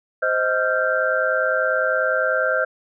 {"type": "tone cluster", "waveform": "sine", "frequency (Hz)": [520, 630, 1383, 1566], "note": ["C5", "D#5", "F6", "G6"], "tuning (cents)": [-11, 21, -17, -2], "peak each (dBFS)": -23, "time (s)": [0.22, 2.65], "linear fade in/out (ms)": 10, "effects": []}